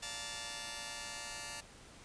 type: chord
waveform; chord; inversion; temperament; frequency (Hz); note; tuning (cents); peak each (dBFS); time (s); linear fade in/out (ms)
5% pulse; Bb major seventh; first; just; 582.7 / 699.2 / 874.1 / 932.3; D5 / F5 / A5 / Bb5; -14 / +2 / -12 / 0; -37 / -38 / -34 / -37; 0.02-1.61; 10
effects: pink hiss -56 dBFS RMS until 2.04 s + resampled to 22050 Hz